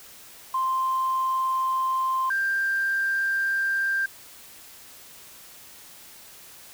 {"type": "tone pair in turn", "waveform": "sine", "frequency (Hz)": [1046.5, 1584.2], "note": ["C6", "G6"], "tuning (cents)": [0, 18], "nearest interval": "perfect fifth", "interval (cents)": 718, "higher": "second", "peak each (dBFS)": -21, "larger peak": "neither", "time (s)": [[0.54, 2.3], [2.3, 4.06]], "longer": "neither", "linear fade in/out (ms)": 5, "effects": ["tanh soft clip ceiling -17 dBFS", "white hiss -47 dBFS RMS until 6.73 s"]}